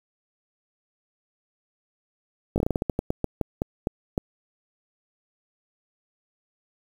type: slowing click train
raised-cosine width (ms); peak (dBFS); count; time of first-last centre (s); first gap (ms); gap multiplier
2; -10; 16; 2.56-4.179; 19; 1.22
effects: 7-bit